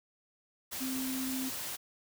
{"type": "tone in noise", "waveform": "sine", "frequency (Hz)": 261.1, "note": "C4", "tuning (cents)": -3, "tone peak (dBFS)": -34, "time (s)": [0.8, 1.5], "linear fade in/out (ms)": 20, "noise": "white", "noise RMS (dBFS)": -39, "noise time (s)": [0.71, 1.77], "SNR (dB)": 2, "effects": []}